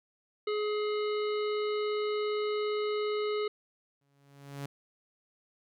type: harmonic tone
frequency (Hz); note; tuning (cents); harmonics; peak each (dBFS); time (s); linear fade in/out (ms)
421.3; G#4; +25; 1 / 3 / 5 / 7 / 9 / 10; -29 / -39 / -43 / -46 / -48 / -49; 0.47-3.48; 5
type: tone with exponential growth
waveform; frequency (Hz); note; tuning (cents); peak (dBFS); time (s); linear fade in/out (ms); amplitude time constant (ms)
sawtooth; 140.4; C#3; +22; -31; 4.01-4.66; 5; 140
effects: none